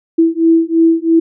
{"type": "beating tone pair", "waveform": "sine", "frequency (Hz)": [327.4, 330.4], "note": ["E4", "E4"], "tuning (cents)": [-12, 4], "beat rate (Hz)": 3, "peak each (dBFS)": -11, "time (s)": [0.18, 1.2], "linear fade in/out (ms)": 10, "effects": []}